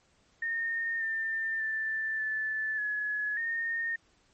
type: tone with pitch steps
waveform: sine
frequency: 1833 / 1795 / 1768 / 1748 / 1695 / 1836 Hz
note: A#6 / A6 / A6 / A6 / G#6 / A#6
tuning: -30 / +34 / +8 / -12 / +35 / -27 cents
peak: -29 dBFS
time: 0.42-3.96 s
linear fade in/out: 5 ms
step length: 590 ms
effects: pink hiss -67 dBFS RMS until 4.33 s + MP3 32 kbps